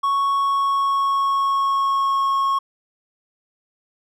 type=tone with pitch glide; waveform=triangle; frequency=1108.7 to 1093.4 Hz; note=C#6 to C#6; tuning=0 to -24 cents; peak=-15 dBFS; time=0.03-2.59 s; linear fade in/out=10 ms; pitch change=-24 cents; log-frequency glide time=0.34-2.29 s; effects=none